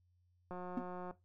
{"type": "click train", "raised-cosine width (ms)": 1, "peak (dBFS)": -32, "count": 109, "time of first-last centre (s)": [0.51, 1.11], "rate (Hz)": 180}
{"type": "tone with exponential decay", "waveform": "triangle", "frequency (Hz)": 247.7, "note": "B3", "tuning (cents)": 5, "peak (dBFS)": -28, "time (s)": [0.77, 0.85], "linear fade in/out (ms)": 5, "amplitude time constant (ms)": 16}
{"effects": ["noise-tail reverb RT60 0.2 s tail -17 dB re dry", "added 89 Hz sine -70 dBFS peak until 1.24 s"]}